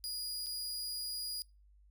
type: tone with dropouts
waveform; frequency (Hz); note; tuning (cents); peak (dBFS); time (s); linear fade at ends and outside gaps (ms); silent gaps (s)
sawtooth; 4889; D#8; -31; -35; 0.04-1.42; 0; 0.461-0.467
effects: noise-tail reverb RT60 0.3 s tail -25 dB re dry + added 50 Hz sine -60 dBFS peak until 1.9 s